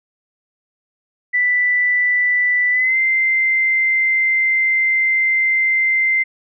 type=tone with pitch glide; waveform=sine; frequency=1979 to 2082 Hz; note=B6 to C7; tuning=+3 to -9 cents; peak=-13 dBFS; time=1.33-6.24 s; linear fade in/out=20 ms; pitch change=+88 cents; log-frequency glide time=2.71-2.97 s; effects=none